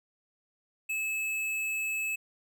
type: tone with hard clipping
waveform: sine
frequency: 2600 Hz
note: E7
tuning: 24 cents flat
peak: -31 dBFS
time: 0.89-2.16 s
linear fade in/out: 10 ms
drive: 12 dB
effects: none